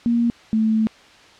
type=tone pair in turn; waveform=sine; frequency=235.3 / 219.7 Hz; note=A#3 / A3; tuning=+16 / -2 cents; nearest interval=minor second; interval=118 cents; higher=first; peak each=-15 dBFS; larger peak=neither; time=0.06-0.3 / 0.53-0.87 s; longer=second; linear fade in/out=0 ms; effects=white hiss -47 dBFS RMS until 1.39 s + low-pass 4000 Hz 12 dB/octave